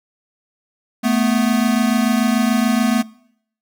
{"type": "tone pair together", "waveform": "square", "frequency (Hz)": [220, 246.9], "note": ["A3", "B3"], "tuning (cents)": [0, 0], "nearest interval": "major second", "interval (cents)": 200, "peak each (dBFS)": -18, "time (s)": [1.03, 3.03], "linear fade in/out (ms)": 20, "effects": ["noise-tail reverb RT60 0.7 s tail -23 dB re dry"]}